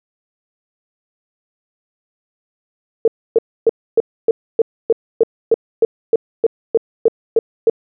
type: tone bursts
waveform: sine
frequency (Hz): 453.5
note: A#4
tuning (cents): -48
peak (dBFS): -7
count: 16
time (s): 3.05-7.698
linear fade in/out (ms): 2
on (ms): 28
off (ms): 280
effects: none